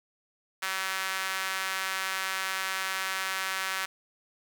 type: tone with high-pass filter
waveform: sawtooth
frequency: 190.3 Hz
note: F#3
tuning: 49 cents sharp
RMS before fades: -32 dBFS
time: 0.62-3.86 s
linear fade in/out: 10 ms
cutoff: 1500 Hz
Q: 1.5
effects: none